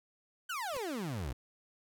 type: exponential sweep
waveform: 30% pulse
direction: down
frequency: 1568 to 56.8 Hz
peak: -33 dBFS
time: 0.49-1.33 s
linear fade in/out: 10 ms
type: noise with exponential growth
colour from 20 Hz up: pink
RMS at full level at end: -42 dBFS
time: 0.68-0.77 s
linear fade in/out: 0 ms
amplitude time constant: 18 ms
effects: none